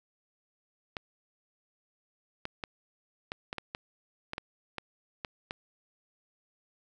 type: clicks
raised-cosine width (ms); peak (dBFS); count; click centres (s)
0.3; -19; 12; 0.968 / 2.454 / 2.638 / 3.319 / 3.529 / 3.583 / 3.749 / 4.334 / 4.381 / 4.783 / 5.248 / 5.509
effects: none